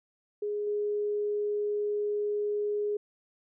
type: tone with level steps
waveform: sine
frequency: 415.3 Hz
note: G#4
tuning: in tune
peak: -29 / -27 dBFS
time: 0.42-2.97 s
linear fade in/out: 5 ms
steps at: 0.67 s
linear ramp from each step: 2 ms
effects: none